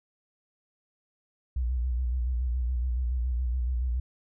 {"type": "tone with vibrato", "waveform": "sine", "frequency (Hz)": 61.6, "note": "B1", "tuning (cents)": -4, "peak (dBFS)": -25, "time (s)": [1.56, 4], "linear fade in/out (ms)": 5, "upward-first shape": "square", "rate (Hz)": 7.1, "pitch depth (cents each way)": 63, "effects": []}